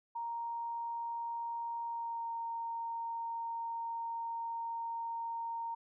sine tone with pitch glide, 932.3 to 923.7 Hz, A#5 to A#5, 0 to -16 cents, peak -36 dBFS, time 0.15-5.75 s, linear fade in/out 10 ms, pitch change -16 cents, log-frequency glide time 1.87-2.32 s, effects none

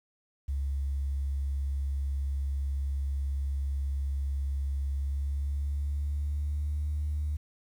sine tone with pitch glide, 69.1 to 74.49 Hz, C#2 to D2, -5 to +25 cents, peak -27 dBFS, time 0.48-7.37 s, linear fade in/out 10 ms, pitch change +130 cents, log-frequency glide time 4.9-6.89 s, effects tanh soft clip ceiling -24 dBFS + 10-bit

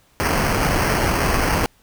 pink noise with sample-and-hold, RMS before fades -19 dBFS, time 0.2-1.66 s, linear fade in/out 0 ms, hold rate 3675 Hz, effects pink hiss -57 dBFS RMS until 1.82 s

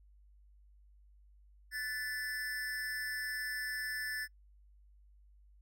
square tone with amplitude modulation, 1749 Hz, A6, 11 cents flat, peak -34 dBFS, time 1.71-4.28 s, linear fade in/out 50 ms, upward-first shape sine, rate 253 Hz, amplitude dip 65%, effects noise-tail reverb RT60 0.1 s tail -23 dB re dry + added 50 Hz sine -59 dBFS peak until 5.61 s

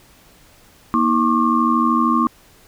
sine tone cluster, 236.8 / 316.8 / 1084 / 1177 Hz, A#3 / D#4 / C#6 / D6, +27 / +31 / -39 / +3 cents, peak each -18 / -21 / -18 / -20 dBFS, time 0.94-2.27 s, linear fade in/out 0 ms, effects pink hiss -50 dBFS RMS until 2.67 s

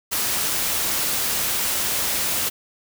white noise, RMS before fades -23 dBFS, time 0.11-2.5 s, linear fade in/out 20 ms, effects none

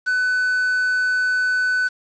triangle tone, 1500 Hz, F#6, 23 cents sharp, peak -15 dBFS, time 0.06-1.89 s, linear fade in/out 20 ms, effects resampled to 16000 Hz + 7-bit

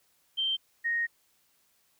sine tone pair in turn, 3136 / 1864.7 Hz, G7 / A#6, 0 / 0 cents, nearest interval major sixth, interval 900 cents, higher first, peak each -26 dBFS, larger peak neither, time 0.37-0.57 / 0.84-1.07 s, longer second, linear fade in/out 20 ms, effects white hiss -69 dBFS RMS until 1.99 s

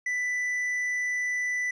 triangle tone with tanh clipping, 1985 Hz, B6, 8 cents sharp, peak -27 dBFS, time 0.06-1.71 s, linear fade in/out 5 ms, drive 9 dB, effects none

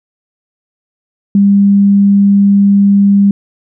sine tone, 200 Hz, G3, 35 cents sharp, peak -4 dBFS, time 1.35-3.31 s, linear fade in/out 2 ms, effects none

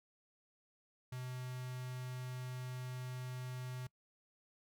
square tone with notch filter, 126.8 Hz, B2, 46 cents sharp, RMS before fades -44 dBFS, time 1.12-3.87 s, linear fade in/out 5 ms, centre 460 Hz, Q 1.1, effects noise-tail reverb RT60 0.1 s tail -24 dB re dry

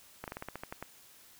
slowing click train, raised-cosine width 0.5 ms, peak -24 dBFS, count 10, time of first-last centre 0.24-0.826 s, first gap 38 ms, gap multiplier 1.13, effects white hiss -58 dBFS RMS until 1.39 s

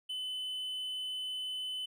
triangle tone, 3022 Hz, F#7, 36 cents sharp, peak -34 dBFS, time 0.09-1.86 s, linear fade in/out 10 ms, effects none

